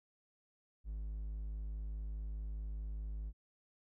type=tone; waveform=triangle; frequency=52.4 Hz; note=G#1; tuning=16 cents sharp; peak=-37 dBFS; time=0.84-3.33 s; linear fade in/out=50 ms; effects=none